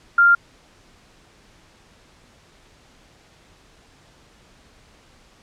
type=tone; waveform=sine; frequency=1395 Hz; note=F6; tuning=2 cents flat; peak=-10 dBFS; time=0.18-0.35 s; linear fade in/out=5 ms; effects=pink hiss -53 dBFS RMS until 5.42 s + low-pass 7000 Hz 12 dB/octave